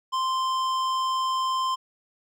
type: tone with hard clipping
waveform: sine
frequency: 1043 Hz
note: C6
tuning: 6 cents flat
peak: -25 dBFS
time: 0.12-1.76 s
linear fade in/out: 20 ms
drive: 12 dB
effects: none